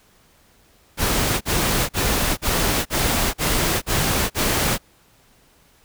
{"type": "noise bursts", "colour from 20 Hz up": "pink", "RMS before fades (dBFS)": -20, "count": 8, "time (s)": [0.97, 4.784], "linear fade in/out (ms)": 50, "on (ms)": 440, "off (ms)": 42, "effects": ["pink hiss -56 dBFS RMS until 5.84 s"]}